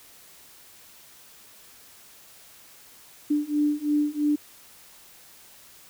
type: beating tone pair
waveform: sine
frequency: 294.3 / 297.3 Hz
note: D4 / D4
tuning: +4 / +21 cents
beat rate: 3 Hz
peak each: -25 / -24 dBFS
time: 3.3-4.36 s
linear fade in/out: 10 ms
effects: white hiss -51 dBFS RMS until 5.89 s